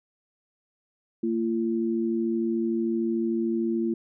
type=tone pair together; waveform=sine; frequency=227.5 / 340.9 Hz; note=A#3 / F4; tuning=-42 / -42 cents; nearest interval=perfect fifth; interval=700 cents; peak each=-26 dBFS; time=1.23-3.94 s; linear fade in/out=5 ms; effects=none